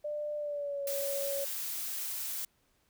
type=tone with pitch glide; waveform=sine; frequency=595 to 558.4 Hz; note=D5 to C#5; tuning=+22 to +13 cents; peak=-33 dBFS; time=0.04-1.45 s; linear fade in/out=10 ms; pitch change=-109 cents; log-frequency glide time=0.37-0.85 s
type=noise; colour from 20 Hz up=blue; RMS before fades=-37 dBFS; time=0.87-2.45 s; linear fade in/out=2 ms
effects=pink hiss -72 dBFS RMS until 2.89 s